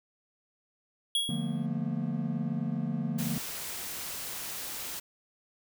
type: tone with exponential decay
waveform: square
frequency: 3322 Hz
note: G#7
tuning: in tune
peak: -24 dBFS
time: 1.15-1.66 s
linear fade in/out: 2 ms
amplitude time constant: 110 ms
type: chord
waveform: triangle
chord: Bb major seventh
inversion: first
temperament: equal with one note detuned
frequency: 146.83 / 174.61 / 220 / 238.7 Hz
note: D3 / F3 / A3 / Bb3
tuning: 0 / 0 / 0 / +41 cents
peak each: -33 dBFS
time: 1.29-3.38 s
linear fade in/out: 2 ms
type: noise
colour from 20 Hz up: white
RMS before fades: -38 dBFS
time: 3.18-5 s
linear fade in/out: 10 ms
effects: none